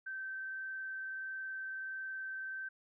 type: tone with frequency modulation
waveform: sine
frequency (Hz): 1550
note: G6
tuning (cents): -20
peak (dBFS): -39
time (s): 0.06-2.69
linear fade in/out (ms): 10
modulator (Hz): 21.5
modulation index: 0.44
effects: none